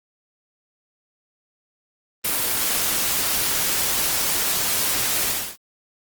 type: noise with ADSR envelope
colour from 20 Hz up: white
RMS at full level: -19 dBFS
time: 2.24-5.57 s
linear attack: 15 ms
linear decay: 3 ms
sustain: -3 dB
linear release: 290 ms
effects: Opus 24 kbps